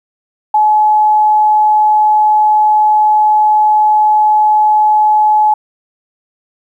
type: tone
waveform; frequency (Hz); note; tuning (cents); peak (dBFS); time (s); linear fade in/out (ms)
sine; 852; G#5; +44; -6; 0.54-5.54; 5
effects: 8-bit